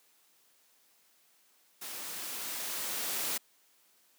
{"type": "noise with level ramp", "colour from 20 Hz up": "white", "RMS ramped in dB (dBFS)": [-42, -33], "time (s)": [1.81, 3.38], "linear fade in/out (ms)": 10, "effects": ["white hiss -67 dBFS RMS until 4.18 s", "high-pass 200 Hz 12 dB/octave"]}